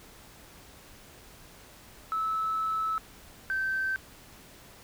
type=tone pair in turn; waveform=sine; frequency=1304 / 1550.7 Hz; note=E6 / G6; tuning=-19 / -19 cents; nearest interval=minor third; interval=300 cents; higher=second; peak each=-26 dBFS; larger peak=neither; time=2.12-2.98 / 3.5-3.96 s; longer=first; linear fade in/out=0 ms; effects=tanh soft clip ceiling -22 dBFS + pink hiss -52 dBFS RMS until 4.83 s